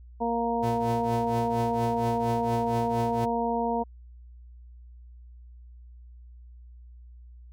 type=harmonic tone; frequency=233.5 Hz; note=A#3; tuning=3 cents sharp; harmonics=1 / 2 / 3 / 4; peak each=-30 / -30 / -30 / -30 dBFS; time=0.2-3.84 s; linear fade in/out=20 ms
type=tone with tremolo; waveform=square; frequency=117.9 Hz; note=A#2; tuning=20 cents sharp; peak=-28 dBFS; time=0.62-3.26 s; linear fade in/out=20 ms; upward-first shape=triangle; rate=4.3 Hz; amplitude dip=90%
effects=added 60 Hz sine -45 dBFS peak until 7.52 s